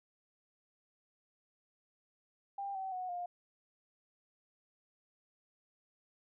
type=tone with pitch steps; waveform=sine; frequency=795 / 764.8 / 735.8 / 707.9 Hz; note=G5 / G5 / F#5 / F5; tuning=+24 / -43 / -10 / +23 cents; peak=-37 dBFS; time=2.58-3.26 s; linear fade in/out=5 ms; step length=170 ms; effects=none